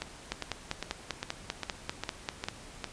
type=two click trains; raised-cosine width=0.2 ms; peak=-16 / -14 dBFS; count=8 / 12; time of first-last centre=0.02-2.843 / 0.32-2.485 s; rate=2.48 / 5.08 Hz; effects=pink hiss -49 dBFS RMS until 2.92 s + resampled to 22050 Hz